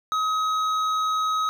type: tone with hard clipping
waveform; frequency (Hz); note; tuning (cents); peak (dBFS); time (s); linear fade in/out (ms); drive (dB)
sine; 1270; D#6; +35; -23; 0.12-1.49; 0; 8
effects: none